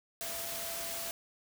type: tone in noise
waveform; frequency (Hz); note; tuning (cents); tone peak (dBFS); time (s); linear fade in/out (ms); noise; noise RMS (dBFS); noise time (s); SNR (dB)
sine; 672; E5; +33; -45; 0.21-1.11; 0; white; -39; 0.21-1.11; -9
effects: none